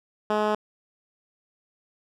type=tone with band-pass filter; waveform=10% pulse; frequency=211.9 Hz; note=G#3; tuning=35 cents sharp; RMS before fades=-24 dBFS; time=0.3-0.55 s; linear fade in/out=2 ms; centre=580 Hz; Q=0.53; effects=none